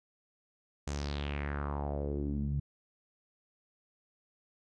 sawtooth tone with low-pass filter sweep, 71.9 Hz, D2, 36 cents flat, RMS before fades -35 dBFS, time 0.87-2.6 s, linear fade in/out 5 ms, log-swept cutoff 7500 to 140 Hz, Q 3.5, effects none

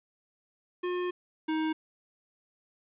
square tone pair in turn, 358.3 / 314.7 Hz, F4 / D#4, +44 / +20 cents, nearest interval major second, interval 224 cents, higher first, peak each -30 / -28 dBFS, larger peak second, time 0.83-1.11 / 1.48-1.73 s, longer first, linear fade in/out 10 ms, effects resampled to 8000 Hz + 10-bit

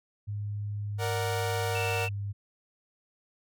sine tone with pitch glide, 103.3 to 100.94 Hz, G#2 to G#2, -9 to -49 cents, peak -31 dBFS, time 0.27-2.33 s, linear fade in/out 20 ms, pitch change -40 cents, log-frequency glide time 0.8-1.84 s
sawtooth chord, Bb augmented, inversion none, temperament equal, 466.2 / 587.3 / 740 Hz, Bb4 / D5 / F#5, 0 / 0 / 0 cents, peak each -28 / -34 / -31 dBFS, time 0.98-2.09 s, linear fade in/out 50 ms
sine tone, 2671 Hz, E7, 22 cents sharp, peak -33 dBFS, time 1.75-2.09 s, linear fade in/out 2 ms
effects none

